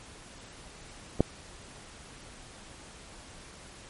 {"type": "clicks", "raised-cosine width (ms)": 2, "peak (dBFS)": [-25, -7], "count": 2, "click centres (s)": [1.195, 1.206], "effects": ["pink hiss -49 dBFS RMS until 3.89 s", "MP3 48 kbps"]}